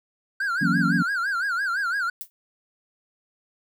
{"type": "tone with vibrato", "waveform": "triangle", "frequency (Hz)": 1500, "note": "F#6", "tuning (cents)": 23, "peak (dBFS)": -21, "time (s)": [0.4, 2.1], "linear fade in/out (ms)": 5, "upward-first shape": "sine", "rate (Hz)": 5.9, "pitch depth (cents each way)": 170}
{"type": "chord", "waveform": "sine", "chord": "F# dominant seventh", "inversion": "third", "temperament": "equal", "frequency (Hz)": [164.81, 185, 233.1, 277.2], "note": ["E3", "F#3", "A#3", "C#4"], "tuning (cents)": [0, 0, 0, 0], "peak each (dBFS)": [-25, -24, -26, -26], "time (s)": [0.61, 1.03], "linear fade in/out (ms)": 10}
{"type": "noise with exponential decay", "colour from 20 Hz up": "violet", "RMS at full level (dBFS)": -30, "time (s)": [2.21, 2.3], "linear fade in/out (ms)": 0, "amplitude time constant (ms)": 19}
{"effects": []}